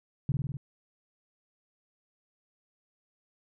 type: tone with echo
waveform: sine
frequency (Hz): 138.59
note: C#3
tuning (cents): 0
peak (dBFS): -24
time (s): 0.29-0.32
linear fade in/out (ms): 2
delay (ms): 50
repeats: 5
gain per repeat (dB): -2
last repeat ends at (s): 0.57
effects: none